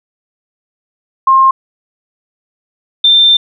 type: tone pair in turn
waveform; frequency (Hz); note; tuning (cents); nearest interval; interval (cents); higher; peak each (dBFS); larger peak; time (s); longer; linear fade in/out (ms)
sine; 1064 / 3579; C6 / A7; +29 / +29; octave + major sixth; 2100; second; -4; neither; 1.27-1.51 / 3.04-3.37; second; 5
effects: none